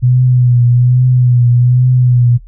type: tone with vibrato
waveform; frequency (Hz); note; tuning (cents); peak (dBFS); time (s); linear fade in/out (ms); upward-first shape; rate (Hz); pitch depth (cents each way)
sine; 123.8; B2; +5; -6; 0.02-2.38; 20; triangle; 1.2; 49
effects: noise-tail reverb RT60 0.1 s tail -17 dB re dry + added 41 Hz sine -32 dBFS peak until 2.47 s